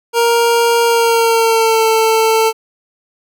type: tone with pitch glide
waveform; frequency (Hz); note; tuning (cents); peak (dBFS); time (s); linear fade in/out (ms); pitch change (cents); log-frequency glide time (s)
25% pulse; 467.7 to 445.3; A#4 to A4; +6 to +21; -6; 0.13-2.53; 50; -85; 0.84-1.86
effects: none